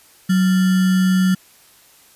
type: tone with sample-and-hold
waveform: sine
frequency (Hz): 186.1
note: F#3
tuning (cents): +10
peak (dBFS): -12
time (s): 0.29-1.35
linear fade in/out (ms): 10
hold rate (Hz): 1575
effects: white hiss -50 dBFS RMS until 2.15 s + resampled to 32000 Hz